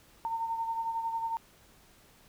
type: beating tone pair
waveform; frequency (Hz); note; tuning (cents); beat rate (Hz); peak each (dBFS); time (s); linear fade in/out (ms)
sine; 910 / 921; A#5 / A#5; -42 / -21; 11; -31 / -40; 0.25-1.37; 0
effects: pink hiss -60 dBFS RMS until 2.28 s